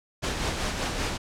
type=noise with tremolo; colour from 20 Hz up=pink; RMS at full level=-27 dBFS; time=0.22-1.18 s; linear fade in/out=20 ms; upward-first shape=sine; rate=5.2 Hz; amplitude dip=40%; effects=low-pass 7000 Hz 12 dB/octave